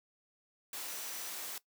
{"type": "tone in noise", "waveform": "sine", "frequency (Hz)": 5900, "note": "F#8", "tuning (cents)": -6, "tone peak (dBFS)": -51, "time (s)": [0.88, 1.29], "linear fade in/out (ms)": 2, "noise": "white", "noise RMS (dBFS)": -42, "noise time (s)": [0.73, 1.58], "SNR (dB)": -12, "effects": ["noise-tail reverb RT60 0.1 s tail -18 dB re dry", "high-pass 300 Hz 12 dB/octave"]}